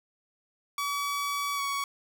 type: tone with pitch glide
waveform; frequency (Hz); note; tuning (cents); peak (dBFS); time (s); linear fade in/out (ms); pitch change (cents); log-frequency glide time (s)
sawtooth; 1140 to 1121.7; C#6 to C#6; +48 to +20; -25; 0.78-1.84; 2; -28; 1.55-1.61
effects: none